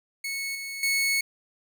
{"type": "tone with level steps", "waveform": "sawtooth", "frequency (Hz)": 2203, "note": "C#7", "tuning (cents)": -11, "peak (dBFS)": [-26, -30, -19], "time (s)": [0.24, 1.21], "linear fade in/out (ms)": 5, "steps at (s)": [0.55, 0.83], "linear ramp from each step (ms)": 2, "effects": []}